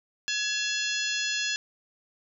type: harmonic tone with a mistuned harmonic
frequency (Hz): 844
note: G#5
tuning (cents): +28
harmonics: 2 / 3 / 4 / 5 / 6 / 7 / 8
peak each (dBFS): -32 / -33 / -33 / -35 / -35 / -39 / -38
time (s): 0.28-1.56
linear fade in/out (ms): 0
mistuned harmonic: 3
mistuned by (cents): +110
effects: none